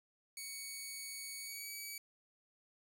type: tone with pitch glide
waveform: 10% pulse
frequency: 2233 to 2280 Hz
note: C#7 to C#7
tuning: +12 to +48 cents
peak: -35 dBFS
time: 0.37-1.98 s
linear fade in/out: 2 ms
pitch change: +36 cents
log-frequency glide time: 1.39-1.71 s
effects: 11-bit